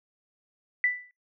sine tone with exponential decay, 1981 Hz, B6, 5 cents sharp, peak -18 dBFS, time 0.84-1.11 s, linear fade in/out 1 ms, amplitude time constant 58 ms, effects noise-tail reverb RT60 0.2 s tail -25 dB re dry

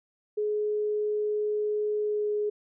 sine tone with pitch glide, 421.3 to 418.4 Hz, G#4 to G#4, +25 to +13 cents, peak -25 dBFS, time 0.37-2.5 s, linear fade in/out 10 ms, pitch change -12 cents, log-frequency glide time 2.01-2.31 s, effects none

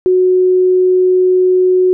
sine tone, 367.9 Hz, F#4, 10 cents flat, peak -7 dBFS, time 0.06-1.93 s, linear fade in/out 0 ms, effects none

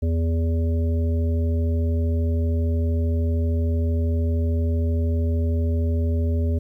harmonic tone, 82.41 Hz, E2, in tune, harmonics 1 / 3 / 5 / 7, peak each -19 / -29 / -33 / -36 dBFS, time 0.02-6.59 s, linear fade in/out 10 ms, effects 10-bit

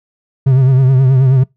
triangle tone with vibrato, 131.5 Hz, C3, 9 cents sharp, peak -4 dBFS, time 0.46-1.44 s, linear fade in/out 10 ms, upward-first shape triangle, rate 9.4 Hz, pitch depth 77 cents each way, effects noise-tail reverb RT60 0.2 s tail -25 dB re dry

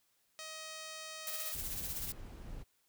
5% pulse tone, 630 Hz, D#5, 21 cents sharp, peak -33 dBFS, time 0.39-1.52 s, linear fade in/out 0 ms
blue noise with tremolo, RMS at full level -39 dBFS, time 1.27-2.12 s, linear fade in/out 0 ms, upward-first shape sine, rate 16 Hz, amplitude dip 45%
brown noise, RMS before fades -47 dBFS, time 1.54-2.64 s, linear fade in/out 20 ms
effects white hiss -75 dBFS RMS until 2.88 s

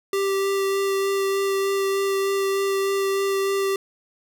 square tone with vibrato, 392 Hz, G4, in tune, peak -21 dBFS, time 0.13-3.76 s, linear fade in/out 2 ms, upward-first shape sine, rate 3.3 Hz, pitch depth 9 cents each way, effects none

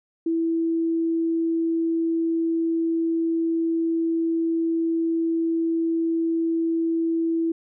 sine tone, 329.6 Hz, E4, in tune, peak -20 dBFS, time 0.26-7.52 s, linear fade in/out 5 ms, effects none

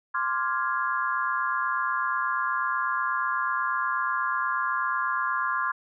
sine chord, D half-diminished seventh, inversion third, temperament equal, 1046.5 / 1174.7 / 1396.9 / 1661.2 Hz, C6 / D6 / F6 / Ab6, 0 / 0 / 0 / 0 cents, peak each -28 / -31 / -30 / -31 dBFS, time 0.14-5.72 s, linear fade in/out 10 ms, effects none

